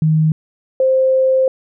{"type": "tone pair in turn", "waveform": "sine", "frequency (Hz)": [156.8, 524.1], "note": ["D#3", "C5"], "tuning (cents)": [14, 3], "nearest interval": "octave + major sixth", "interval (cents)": 2089, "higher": "second", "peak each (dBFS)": -10, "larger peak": "neither", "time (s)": [[0.02, 0.32], [0.8, 1.48]], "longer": "second", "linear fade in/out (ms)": 2, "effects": []}